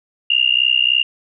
sine tone with amplitude modulation, 2813 Hz, F7, 12 cents sharp, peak -8 dBFS, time 0.3-1.03 s, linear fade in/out 5 ms, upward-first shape sine, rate 63.3 Hz, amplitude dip 100%, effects none

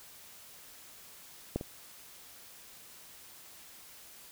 clicks, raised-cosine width 2 ms, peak -17 / -26 dBFS, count 2, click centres 1.56 / 1.611 s, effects white hiss -53 dBFS RMS until 4.31 s

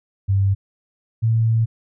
sine tone pair in turn, 98 / 113.09 Hz, G2 / A2, 0 / +48 cents, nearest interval major second, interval 248 cents, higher second, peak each -14 dBFS, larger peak neither, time 0.28-0.55 / 1.22-1.66 s, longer second, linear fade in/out 20 ms, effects none

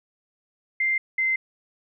sine tone pair in turn, 2093 / 2073 Hz, C7 / C7, 0 / -17 cents, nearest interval unison, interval 17 cents, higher first, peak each -20 dBFS, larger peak neither, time 0.8-0.98 / 1.18-1.36 s, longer neither, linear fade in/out 5 ms, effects none

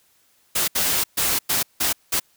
white noise bursts at uneven times, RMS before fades -21 dBFS, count 6, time 0.55-0.68 / 0.75-1.04 / 1.17-1.39 / 1.49-1.63 / 1.8-1.93 / 2.12-2.2 s, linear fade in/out 10 ms, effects white hiss -61 dBFS RMS until 2.36 s

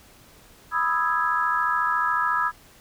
sine chord, E major seventh, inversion second, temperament equal, 987.8 / 1244.5 / 1318.5 / 1661.2 Hz, B5 / D#6 / E6 / G#6, 0 / 0 / 0 / 0 cents, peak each -26 dBFS, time 0.71-2.52 s, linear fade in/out 50 ms, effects pink hiss -52 dBFS RMS until 2.8 s

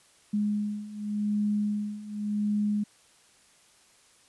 sine beating tone pair, 207.7 / 208.58 Hz, G#3 / G#3, 0 / +8 cents, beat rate 0.88 Hz, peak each -31 / -28 dBFS, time 0.33-2.84 s, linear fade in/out 10 ms, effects white hiss -60 dBFS RMS until 4.28 s + resampled to 24000 Hz

